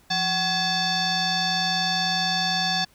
sine tone with frequency modulation, 2618 Hz, E7, 13 cents flat, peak -20 dBFS, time 0.1-2.85 s, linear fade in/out 10 ms, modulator 931 Hz, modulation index 2.8, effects tanh soft clip ceiling -16 dBFS + pink hiss -58 dBFS RMS until 2.94 s

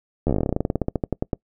slowing click train, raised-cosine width 2 ms, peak -8 dBFS, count 25, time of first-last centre 0.27-1.332 s, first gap 12 ms, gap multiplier 1.1, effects noise-tail reverb RT60 0.1 s tail -25 dB re dry

